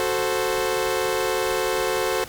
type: chord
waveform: sawtooth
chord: F# diminished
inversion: none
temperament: equal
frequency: 370 / 440 / 523.3 Hz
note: F#4 / A4 / C5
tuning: 0 / 0 / 0 cents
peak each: -22 dBFS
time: 0-2.24 s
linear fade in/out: 0 ms
effects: pink hiss -40 dBFS RMS until 2.28 s